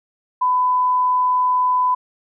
sine tone, 1002 Hz, B5, 25 cents sharp, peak -14 dBFS, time 0.41-1.95 s, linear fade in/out 10 ms, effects none

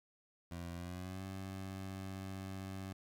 20% pulse tone with pitch glide, 86.2 to 95.64 Hz, F2 to G2, -22 to -42 cents, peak -38 dBFS, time 0.51-2.93 s, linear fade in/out 5 ms, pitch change +180 cents, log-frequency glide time 0.74-1.23 s, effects 12-bit

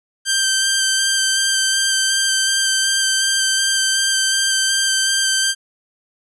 10% pulse tone with vibrato, 1568 Hz, G6, in tune, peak -6 dBFS, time 0.25-5.55 s, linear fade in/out 50 ms, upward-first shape square, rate 2.7 Hz, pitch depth 11 cents each way, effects resampled to 24000 Hz

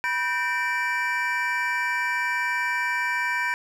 triangle tone cluster, 976 / 1556 / 1815 / 2330 Hz, B5 / G6 / A#6 / D7, -21 / -13 / -47 / -14 cents, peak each -27 dBFS, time 0.04-3.54 s, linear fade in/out 0 ms, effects none

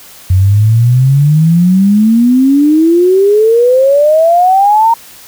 sine exponential sweep, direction up, 90.5 to 932.3 Hz, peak -4 dBFS, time 0.3-4.94 s, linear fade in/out 5 ms, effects white hiss -35 dBFS RMS until 5.27 s

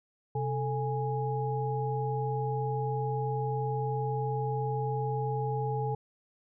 sine tone cluster, 131 / 438.5 / 828 Hz, C3 / A4 / G#5, +2 / -6 / -5 cents, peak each -31 / -34 / -34 dBFS, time 0.35-5.95 s, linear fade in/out 5 ms, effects none

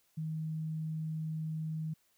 sine tone, 157.8 Hz, D#3, 25 cents sharp, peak -34 dBFS, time 0.17-1.94 s, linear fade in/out 10 ms, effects white hiss -72 dBFS RMS until 2.17 s

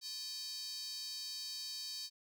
square tone with high-pass filter, 349.2 Hz, F4, in tune, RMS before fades -44 dBFS, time 0.01-2.1 s, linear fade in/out 50 ms, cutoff 4600 Hz, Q 5.9, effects none

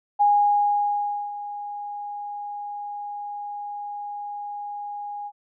sine tone with ADSR envelope, 822 Hz, G#5, 18 cents flat, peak -14 dBFS, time 0.19-5.32 s, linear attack 23 ms, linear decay 1100 ms, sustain -16 dB, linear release 55 ms, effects none

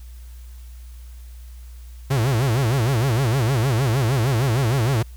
45% pulse tone with vibrato, 123.7 Hz, B2, 3 cents sharp, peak -17 dBFS, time 2.1-5.03 s, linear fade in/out 10 ms, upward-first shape sine, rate 6.5 Hz, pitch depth 230 cents each way, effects added 60 Hz sine -36 dBFS peak until 5.16 s + white hiss -54 dBFS RMS until 5.16 s

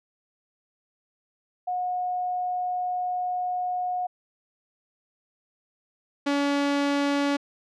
sine / sawtooth tone pair in turn, 725 / 284 Hz, F#5 / C#4, -35 / +42 cents, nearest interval octave + major third, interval 1623 cents, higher first, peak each -25 / -18 dBFS, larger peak second, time 1.67-4.07 / 6.26-7.37 s, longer first, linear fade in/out 10 ms, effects low-pass 5000 Hz 12 dB/octave

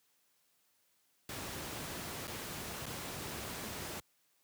pink noise with dropouts, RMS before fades -42 dBFS, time 1.29-4 s, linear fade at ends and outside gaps 2 ms, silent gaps 2.272-2.278 / 2.857-2.864 s, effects white hiss -74 dBFS RMS until 4.43 s + high-pass 80 Hz 12 dB/octave

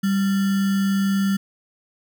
sine tone with sample-and-hold, 196 Hz, G3, in tune, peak -17 dBFS, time 0.03-1.37 s, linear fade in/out 10 ms, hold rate 1575 Hz, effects none

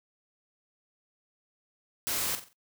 white noise with echo, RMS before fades -31 dBFS, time 2.07-2.35 s, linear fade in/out 0 ms, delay 45 ms, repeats 4, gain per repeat -9 dB, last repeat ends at 2.53 s, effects noise-tail reverb RT60 0.1 s tail -22 dB re dry

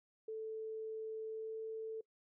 sine tone with pitch glide, 440 to 442.8 Hz, A4 to A4, 0 to +11 cents, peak -40 dBFS, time 0.28-2.01 s, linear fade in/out 5 ms, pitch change +11 cents, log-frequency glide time 1.26-1.6 s, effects noise-tail reverb RT60 0.1 s tail -23 dB re dry

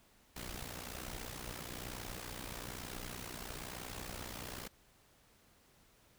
pink noise with amplitude modulation, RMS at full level -42 dBFS, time 0.36-4.68 s, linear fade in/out 5 ms, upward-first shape sine, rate 61.1 Hz, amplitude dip 75%, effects pink hiss -67 dBFS RMS until 6.18 s

